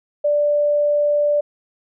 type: tone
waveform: sine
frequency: 587.3 Hz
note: D5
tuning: in tune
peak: -14 dBFS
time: 0.24-1.41 s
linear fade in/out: 10 ms
effects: none